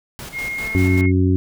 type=noise with tremolo; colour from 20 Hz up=pink; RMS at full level=-33 dBFS; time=0.19-1.01 s; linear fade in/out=0 ms; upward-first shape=square; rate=5.1 Hz; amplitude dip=50%
type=tone with pitch glide; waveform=sine; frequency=2142 to 2158 Hz; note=C7 to C#7; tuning=+40 to -47 cents; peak=-23 dBFS; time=0.32-1.12 s; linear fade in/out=50 ms; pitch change=+13 cents; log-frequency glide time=0.53-0.9 s
type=click train; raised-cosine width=0.5 ms; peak=-25 dBFS; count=102; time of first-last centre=0.6-1.057 s; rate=221 Hz
type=harmonic tone; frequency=92.5 Hz; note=F#2; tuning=in tune; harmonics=1 / 2 / 3 / 4; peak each=-15 / -23 / -18 / -23 dBFS; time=0.75-1.36 s; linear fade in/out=0 ms
effects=none

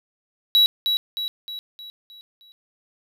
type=tone with echo; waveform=triangle; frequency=3900 Hz; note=B7; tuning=23 cents flat; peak=-11 dBFS; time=0.55-0.66 s; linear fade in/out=0 ms; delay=310 ms; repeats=6; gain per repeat=-6 dB; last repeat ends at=2.52 s; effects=none

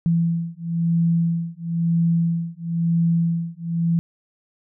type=beating tone pair; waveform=sine; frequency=167.3 / 168.3 Hz; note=E3 / E3; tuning=+26 / +36 cents; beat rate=1 Hz; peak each=-21 dBFS; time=0.06-3.99 s; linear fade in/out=0 ms; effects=none

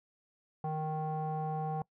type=tone with low-pass filter; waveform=square; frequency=155.56 Hz; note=D#3; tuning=in tune; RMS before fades=-35 dBFS; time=0.64-1.82 s; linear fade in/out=2 ms; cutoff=840 Hz; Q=6.6; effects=noise-tail reverb RT60 0.1 s tail -23 dB re dry

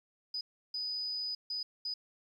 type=tone bursts at uneven times; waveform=sine; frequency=4978 Hz; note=D#8; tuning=in tune; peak=-34 dBFS; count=4; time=0.34-0.41 / 0.74-1.35 / 1.5-1.63 / 1.85-1.94 s; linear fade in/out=5 ms; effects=11-bit

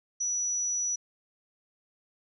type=tone; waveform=sine; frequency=5890 Hz; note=F#8; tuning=9 cents flat; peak=-27 dBFS; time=0.2-0.96 s; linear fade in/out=10 ms; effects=none

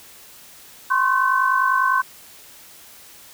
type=tone cluster; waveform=sine; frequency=1037 / 1087 / 1526 Hz; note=C6 / C#6 / G6; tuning=-16 / -34 / -47 cents; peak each=-20 dBFS; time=0.9-2.02 s; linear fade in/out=10 ms; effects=white hiss -45 dBFS RMS until 3.33 s

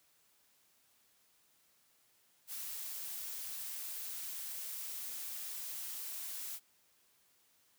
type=noise; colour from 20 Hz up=blue; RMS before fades=-43 dBFS; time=2.47-6.6 s; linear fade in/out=50 ms; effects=white hiss -71 dBFS RMS until 7.78 s + high-pass 60 Hz 12 dB/octave

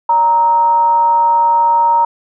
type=tone with frequency modulation; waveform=sine; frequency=932.3 Hz; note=A#5; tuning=in tune; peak=-8 dBFS; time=0.09-2.05 s; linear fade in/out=5 ms; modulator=355 Hz; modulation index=0.25; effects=none

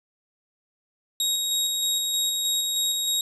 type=tone with tremolo; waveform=25% pulse; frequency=3782 Hz; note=A#7; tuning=24 cents sharp; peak=-18 dBFS; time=1.2-3.21 s; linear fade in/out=2 ms; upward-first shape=square; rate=3.2 Hz; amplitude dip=25%; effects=resampled to 32000 Hz

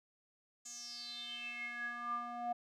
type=tone with band-pass filter sweep; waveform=square; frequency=239.5 Hz; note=A#3; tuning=47 cents sharp; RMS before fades=-43 dBFS; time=0.65-2.53 s; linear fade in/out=10 ms; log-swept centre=7000 to 740 Hz; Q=9; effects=none

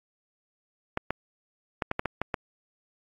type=clicks; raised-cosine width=0.5 ms; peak=-12 dBFS; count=8; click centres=0.974 / 1.106 / 1.822 / 1.914 / 1.994 / 2.057 / 2.216 / 2.342 s; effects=AAC 64 kbps

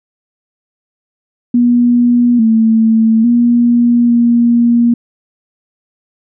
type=tone with pitch steps; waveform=sine; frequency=241.5 / 223.4 / 238.7 / 236.6 Hz; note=B3 / A3 / A#3 / A#3; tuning=-39 / +27 / +41 / +26 cents; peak=-6 dBFS; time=1.54-4.94 s; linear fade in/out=5 ms; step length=850 ms; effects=none

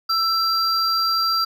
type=tone pair together; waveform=triangle; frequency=1333 / 4738 Hz; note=E6 / D8; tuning=+19 / +14 cents; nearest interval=octave + minor seventh; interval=2195 cents; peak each=-19 dBFS; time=0.09-1.45 s; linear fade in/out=10 ms; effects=none

